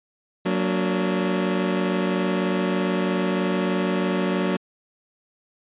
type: chord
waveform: 25% pulse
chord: Gb augmented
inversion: none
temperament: just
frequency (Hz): 185 / 231.2 / 289.1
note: Gb3 / Bb3 / D4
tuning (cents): 0 / -14 / -27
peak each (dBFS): -19 / -24 / -24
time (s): 0.45-4.57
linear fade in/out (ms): 10
effects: resampled to 8000 Hz